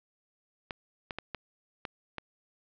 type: clicks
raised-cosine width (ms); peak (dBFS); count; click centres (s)
0.3; -19; 6; 0.708 / 1.108 / 1.186 / 1.347 / 1.852 / 2.183
effects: low-pass 4000 Hz 12 dB/octave